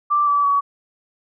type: tone with pitch steps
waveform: sine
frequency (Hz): 1174.7 / 1153.2 / 1132.1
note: D6 / D6 / C#6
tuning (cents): 0 / -32 / +36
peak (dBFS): -14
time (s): 0.1-0.61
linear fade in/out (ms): 20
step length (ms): 170
effects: none